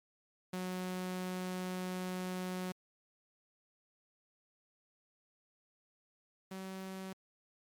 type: tone pair in turn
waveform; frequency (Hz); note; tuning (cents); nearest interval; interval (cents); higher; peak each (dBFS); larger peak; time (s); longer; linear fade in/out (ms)
sawtooth; 183.5 / 189.75; F#3 / F#3; -14 / +44; minor second; 58; second; -33 / -38; first; 0.53-2.72 / 6.51-7.13; first; 5
effects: MP3 96 kbps